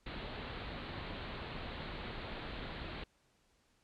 pink low-pass noise, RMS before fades -44 dBFS, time 0.06-3.04 s, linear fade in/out 5 ms, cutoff 4300 Hz, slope 96 dB/octave, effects pink hiss -73 dBFS RMS until 3.83 s + low-pass 9000 Hz 12 dB/octave

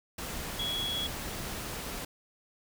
sine tone in noise, 3346 Hz, G#7, 12 cents sharp, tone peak -31 dBFS, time 0.59-1.07 s, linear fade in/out 5 ms, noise pink, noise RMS -38 dBFS, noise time 0.18-2.05 s, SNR +4 dB, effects none

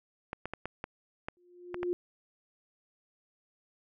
clicks, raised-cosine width 0.5 ms, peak -21 dBFS, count 8, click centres 0.331 / 0.456 / 0.536 / 0.656 / 0.841 / 1.285 / 1.744 / 1.831 s
sine tone with exponential growth, 354.4 Hz, F4, 25 cents sharp, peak -26 dBFS, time 1.37-1.93 s, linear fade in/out 0 ms, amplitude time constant 120 ms
effects none

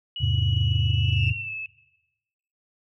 sine tone with pitch glide, 2927 to 2608 Hz, F#7 to E7, -19 to -19 cents, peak -30 dBFS, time 0.16-1.66 s, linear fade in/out 2 ms, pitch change -200 cents, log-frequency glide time 1.13-1.51 s
sine chord, E augmented, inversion none, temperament equal, 82.41 / 103.83 / 130.81 Hz, E2 / G#2 / B#2, 0 / 0 / 0 cents, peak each -25 / -23 / -24 dBFS, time 0.2-1.33 s, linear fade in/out 20 ms
sine tone with exponential growth, 2662 Hz, E7, 16 cents sharp, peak -23 dBFS, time 0.33-1.3 s, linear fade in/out 2 ms, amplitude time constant 210 ms
effects noise-tail reverb RT60 1.0 s tail -19 dB re dry + tanh soft clip ceiling -12 dBFS

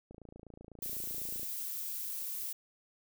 click train, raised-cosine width 2 ms, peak -37 dBFS, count 38, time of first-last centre 0.11-1.431 s, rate 28 Hz
violet noise, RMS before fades -39 dBFS, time 0.82-2.53 s, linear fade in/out 5 ms
effects none

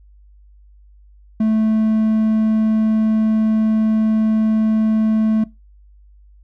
triangle tone, 218.7 Hz, A3, 10 cents flat, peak -11 dBFS, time 1.4-5.44 s, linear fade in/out 5 ms, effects noise-tail reverb RT60 0.2 s tail -19 dB re dry + added 50 Hz sine -44 dBFS peak until 6.43 s

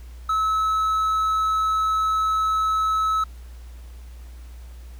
triangle tone, 1296 Hz, E6, 30 cents flat, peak -17 dBFS, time 0.29-3.24 s, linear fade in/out 5 ms, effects added 60 Hz sine -37 dBFS peak until 4.99 s + pink hiss -54 dBFS RMS until 4.99 s

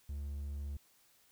triangle tone, 71.4 Hz, D2, 48 cents flat, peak -36 dBFS, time 0.09-0.77 s, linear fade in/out 5 ms, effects white hiss -68 dBFS RMS until 1.31 s

